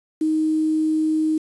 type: tone with quantisation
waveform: sine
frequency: 312.9 Hz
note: D#4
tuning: 10 cents sharp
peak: -17 dBFS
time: 0.21-1.38 s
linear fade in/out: 5 ms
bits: 7
effects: resampled to 24000 Hz